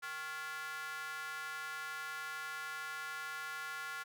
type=tone with high-pass filter; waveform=square; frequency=155.56 Hz; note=D#3; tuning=in tune; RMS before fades=-43 dBFS; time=0.02-4.04 s; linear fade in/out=20 ms; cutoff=1400 Hz; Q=3.8; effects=none